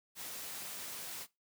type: high-pass noise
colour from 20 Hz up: white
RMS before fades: -44 dBFS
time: 0.15-1.27 s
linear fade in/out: 50 ms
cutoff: 110 Hz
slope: 12 dB/octave
effects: noise-tail reverb RT60 0.2 s tail -19 dB re dry